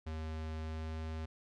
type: tone with pitch glide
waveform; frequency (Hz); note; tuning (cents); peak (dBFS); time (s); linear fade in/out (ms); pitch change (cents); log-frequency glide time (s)
square; 79 to 79.5; D#2 to D#2; +27 to +38; -39; 0.06-1.26; 10; +11; 0.59-0.98
effects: low-pass 5000 Hz 12 dB/octave